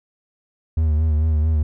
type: tone with vibrato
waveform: triangle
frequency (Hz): 77.78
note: D#2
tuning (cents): 0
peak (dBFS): -13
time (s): 0.77-1.63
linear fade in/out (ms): 5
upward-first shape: sine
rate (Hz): 4.5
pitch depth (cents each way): 53
effects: none